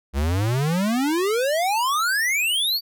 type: exponential sweep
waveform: square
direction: up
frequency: 65.41 to 4671 Hz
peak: -20 dBFS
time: 0.13-2.81 s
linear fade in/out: 50 ms
effects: none